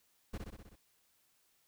brown noise with echo, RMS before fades -40 dBFS, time 0.33-0.38 s, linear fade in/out 10 ms, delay 63 ms, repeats 6, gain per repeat -3 dB, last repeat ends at 0.758 s, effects white hiss -73 dBFS RMS until 1.67 s

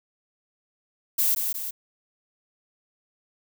violet noise with echo, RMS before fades -22 dBFS, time 1.18-1.35 s, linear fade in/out 10 ms, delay 180 ms, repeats 2, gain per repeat -5 dB, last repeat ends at 1.71 s, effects none

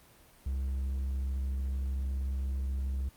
triangle tone, 66.7 Hz, C2, 34 cents sharp, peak -28 dBFS, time 0.46-3.09 s, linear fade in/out 5 ms, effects pink hiss -59 dBFS RMS until 3.16 s + Opus 24 kbps

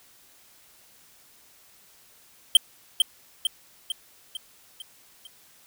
square tone with echo, 3136 Hz, G7, in tune, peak -11 dBFS, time 2.55-2.57 s, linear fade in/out 2 ms, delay 450 ms, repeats 6, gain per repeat -5 dB, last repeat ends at 5.27 s, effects white hiss -56 dBFS RMS until 5.66 s

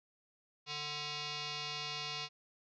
sine tone with frequency modulation, 740 Hz, F#5, in tune, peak -38 dBFS, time 0.66-2.29 s, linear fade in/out 50 ms, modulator 594 Hz, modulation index 7.8, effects none

